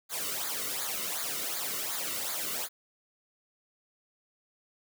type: noise with flanger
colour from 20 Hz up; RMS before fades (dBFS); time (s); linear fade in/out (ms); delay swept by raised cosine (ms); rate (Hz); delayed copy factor
white; -34; 0.09-2.69; 50; 0.35 to 1.24; 2.7; -0.75
effects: none